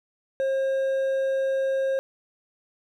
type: tone with hard clipping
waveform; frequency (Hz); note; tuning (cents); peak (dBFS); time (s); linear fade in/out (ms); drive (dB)
triangle; 536; C5; +42; -23; 0.4-1.99; 0; 7
effects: none